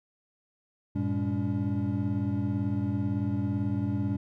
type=tone cluster; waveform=triangle; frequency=98.3 / 116.3 / 201.4 / 284.7 Hz; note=G2 / A#2 / G3 / C#4; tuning=+5 / -4 / +47 / +46 cents; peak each=-30 dBFS; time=0.95-4.17 s; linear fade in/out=10 ms; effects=none